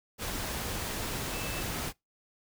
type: tone in noise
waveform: sine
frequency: 2637 Hz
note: E7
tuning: in tune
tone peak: -43 dBFS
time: 1.3-1.65 s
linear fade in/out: 50 ms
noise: pink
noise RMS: -35 dBFS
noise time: 0.18-1.93 s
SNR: -11 dB
effects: noise-tail reverb RT60 0.2 s tail -25 dB re dry